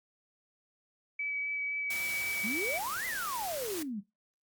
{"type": "tone with vibrato", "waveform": "sine", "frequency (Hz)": 2287, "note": "D7", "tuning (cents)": -47, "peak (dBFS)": -32, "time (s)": [1.19, 2.78], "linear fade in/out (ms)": 5, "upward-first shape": "sine", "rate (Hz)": 3.9, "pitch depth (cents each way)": 9}
{"type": "noise", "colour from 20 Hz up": "white", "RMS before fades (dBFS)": -40, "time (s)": [1.9, 3.83], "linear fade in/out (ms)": 5}
{"type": "exponential two-way sweep", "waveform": "sine", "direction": "up then down", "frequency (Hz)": [190.5, 2093, 190.5], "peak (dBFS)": -34, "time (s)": [2.43, 4.01], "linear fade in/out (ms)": 20, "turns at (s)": 3.06}
{"effects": ["noise-tail reverb RT60 0.2 s tail -18 dB re dry", "Opus 48 kbps"]}